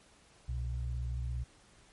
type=tone pair together; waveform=sine; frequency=63.95 / 121.5 Hz; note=C2 / B2; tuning=-39 / -28 cents; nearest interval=major seventh; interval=1111 cents; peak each=-34 / -39 dBFS; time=0.48-1.44 s; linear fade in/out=10 ms; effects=pink hiss -62 dBFS RMS until 1.92 s + MP3 48 kbps